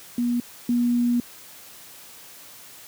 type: tone pair in turn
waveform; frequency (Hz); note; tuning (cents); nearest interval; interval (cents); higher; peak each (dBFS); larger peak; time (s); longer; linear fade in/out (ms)
sine; 240.8 / 240.8; B3 / B3; -44 / -44; unison; 0; neither; -20 / -18; second; 0.18-0.4 / 0.69-1.2; second; 2
effects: white hiss -45 dBFS RMS until 2.87 s + high-pass 80 Hz 12 dB/octave